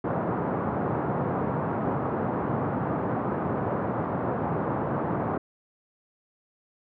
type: band-pass noise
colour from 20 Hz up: pink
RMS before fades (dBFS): -28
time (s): 0.04-5.38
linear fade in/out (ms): 5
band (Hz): 110 to 1200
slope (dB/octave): 24
effects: none